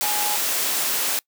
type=tone in noise; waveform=sine; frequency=834 Hz; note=G#5; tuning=7 cents sharp; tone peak=-27 dBFS; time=0.03-0.36 s; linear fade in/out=0 ms; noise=white; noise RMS=-23 dBFS; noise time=0.01-1.19 s; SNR=-7 dB; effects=noise-tail reverb RT60 0.1 s tail -25 dB re dry + high-pass 300 Hz 12 dB/octave